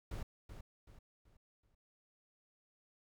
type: noise with echo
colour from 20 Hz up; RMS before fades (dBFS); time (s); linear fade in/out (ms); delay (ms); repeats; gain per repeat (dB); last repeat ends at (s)
brown; -42; 0.11-0.23; 5; 380; 4; -8; 1.75
effects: none